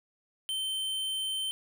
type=tone; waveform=square; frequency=3099 Hz; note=G7; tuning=21 cents flat; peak=-31 dBFS; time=0.49-1.51 s; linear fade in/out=0 ms; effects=none